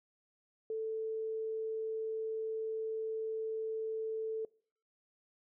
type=tone; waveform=sine; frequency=441.7 Hz; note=A4; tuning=7 cents sharp; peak=-34 dBFS; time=0.7-4.45 s; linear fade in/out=2 ms; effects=noise-tail reverb RT60 0.5 s tail -24 dB re dry